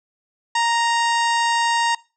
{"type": "harmonic tone with a mistuned harmonic", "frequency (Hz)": 932.3, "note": "A#5", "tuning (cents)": 0, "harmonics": [1, 2, 3, 4, 5, 6, 7, 8, 9], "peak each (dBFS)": [-18, -24, -28, -30, -32, -34, -35, -36, -37], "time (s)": [0.55, 1.95], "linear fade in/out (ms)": 5, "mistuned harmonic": 6, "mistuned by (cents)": -49, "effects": ["noise-tail reverb RT60 0.3 s tail -22 dB re dry"]}